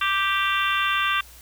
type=harmonic tone; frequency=392 Hz; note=G4; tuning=in tune; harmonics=3 / 4 / 5 / 6 / 7 / 8 / 9; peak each=-24 / -26 / -31 / -32 / -27 / -33 / -30 dBFS; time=0.01-1.21 s; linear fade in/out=5 ms; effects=added 60 Hz sine -48 dBFS peak until 1.41 s + white hiss -48 dBFS RMS until 1.41 s